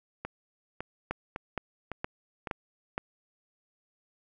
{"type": "two click trains", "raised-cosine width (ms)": 0.5, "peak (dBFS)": [-20, -16], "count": [5, 5], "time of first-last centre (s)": [[0.25, 2.472], [1.11, 2.979]], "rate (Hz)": [1.8, 2.14], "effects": []}